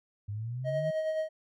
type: exponential sweep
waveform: sine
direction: up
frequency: 100 to 160.3 Hz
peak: -33 dBFS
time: 0.28-0.91 s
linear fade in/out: 10 ms
type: tone with tremolo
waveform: triangle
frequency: 630 Hz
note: D#5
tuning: 21 cents sharp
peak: -25 dBFS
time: 0.64-1.29 s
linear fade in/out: 50 ms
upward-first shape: sine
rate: 9.5 Hz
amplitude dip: 40%
effects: none